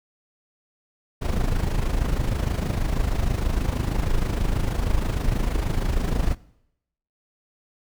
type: noise with amplitude modulation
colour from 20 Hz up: brown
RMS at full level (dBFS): -20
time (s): 1.21-6.35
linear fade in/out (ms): 20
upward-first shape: sine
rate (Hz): 26.3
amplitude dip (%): 65
effects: noise-tail reverb RT60 0.8 s tail -21 dB re dry

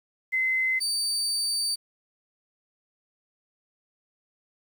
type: tone pair in turn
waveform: sine / 30% pulse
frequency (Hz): 2054 / 4611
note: C7 / D8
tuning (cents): -33 / -33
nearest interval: octave + major second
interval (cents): 1400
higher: second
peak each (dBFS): -22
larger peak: neither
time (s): 0.32-0.8 / 0.8-1.76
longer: second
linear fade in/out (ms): 20
effects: 9-bit

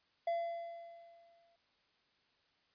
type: tone with exponential decay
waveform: triangle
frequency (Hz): 679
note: F5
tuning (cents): -49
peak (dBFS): -29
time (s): 0.27-1.56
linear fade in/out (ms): 5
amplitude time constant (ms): 280
effects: white hiss -74 dBFS RMS until 2.74 s + resampled to 11025 Hz

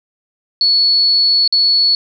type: tone with dropouts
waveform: sine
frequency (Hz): 4406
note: C#8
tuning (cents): -11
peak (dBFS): -9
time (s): 0.61-1.95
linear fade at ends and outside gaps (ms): 1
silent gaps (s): 1.477-1.525
effects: none

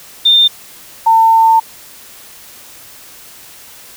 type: tone pair in turn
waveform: sine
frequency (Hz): 3609 / 900.5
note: A7 / A5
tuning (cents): +43 / +40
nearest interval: 2 octaves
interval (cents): 2403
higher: first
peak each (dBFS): -5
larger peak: neither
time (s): 0.25-0.48 / 1.06-1.6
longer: second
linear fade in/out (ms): 10
effects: white hiss -37 dBFS RMS until 3.96 s

